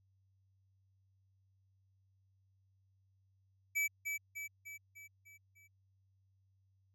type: tone with echo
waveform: square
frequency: 2300 Hz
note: D7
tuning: 37 cents flat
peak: -32 dBFS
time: 3.75-3.88 s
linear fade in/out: 20 ms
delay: 300 ms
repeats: 6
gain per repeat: -5 dB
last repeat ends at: 5.68 s
effects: added 96 Hz sine -70 dBFS peak until 6.94 s